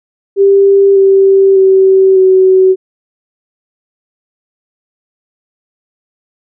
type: tone with pitch steps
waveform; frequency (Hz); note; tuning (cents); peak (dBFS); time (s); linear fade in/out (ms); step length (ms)
sine; 395 / 388.7 / 382.4 / 376.3; G4 / G4 / G4 / F#4; +13 / -15 / -43 / +29; -3; 0.36-2.76; 50; 600
effects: none